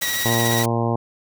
white noise with tremolo, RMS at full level -25 dBFS, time 0.01-0.66 s, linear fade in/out 10 ms, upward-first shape sine, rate 16 Hz, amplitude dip 35%
20% pulse tone with vibrato, 1917 Hz, A#6, 48 cents sharp, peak -18 dBFS, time 0.02-0.63 s, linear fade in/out 2 ms, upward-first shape square, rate 14 Hz, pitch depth 19 cents each way
harmonic tone, 116.54 Hz, A#2, in tune, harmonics 1 / 2 / 3 / 4 / 5 / 6 / 7 / 8 / 9, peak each -22 / -25 / -27 / -28 / -29 / -30 / -30 / -31 / -32 dBFS, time 0.25-0.96 s, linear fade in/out 5 ms
effects none

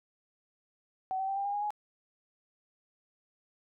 sine tone with pitch steps, 756 / 768.8 / 781.8 / 795 / 808.4 / 822 / 835.9 Hz, F#5 / G5 / G5 / G5 / G#5 / G#5 / G#5, +37 / -34 / -5 / +24 / -47 / -18 / +11 cents, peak -30 dBFS, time 1.11-1.705 s, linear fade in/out 0 ms, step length 85 ms, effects none

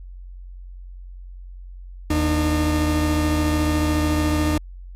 40% pulse tone pair together, 79.2 / 302.9 Hz, D#2 / D#4, +31 / -46 cents, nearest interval octave + major seventh, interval 2323 cents, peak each -20 dBFS, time 2.1-4.58 s, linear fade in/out 5 ms, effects added 45 Hz sine -35 dBFS peak until 4.95 s + resampled to 32000 Hz

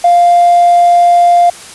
sine tone with hard clipping, 698.5 Hz, F5, in tune, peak -4 dBFS, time 0.04-1.5 s, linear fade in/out 5 ms, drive 1 dB, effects white hiss -31 dBFS RMS until 1.74 s + resampled to 24000 Hz

